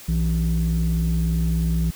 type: tone pair together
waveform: sine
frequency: 61.94 / 165.2 Hz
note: B1 / E3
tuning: +6 / +4 cents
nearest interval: octave + perfect fourth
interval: 1698 cents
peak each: -19 dBFS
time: 0.08-1.91 s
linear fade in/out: 10 ms
effects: tanh soft clip ceiling -15 dBFS + white hiss -42 dBFS RMS until 1.95 s